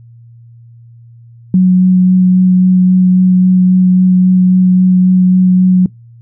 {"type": "tone with vibrato", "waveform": "sine", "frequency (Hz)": 183.9, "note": "F#3", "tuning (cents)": -10, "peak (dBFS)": -4, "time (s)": [1.54, 5.86], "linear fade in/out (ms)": 2, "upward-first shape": "sine", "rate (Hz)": 3.7, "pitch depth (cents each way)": 9, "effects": ["noise-tail reverb RT60 0.2 s tail -26 dB re dry", "added 117 Hz sine -35 dBFS peak until 6.21 s"]}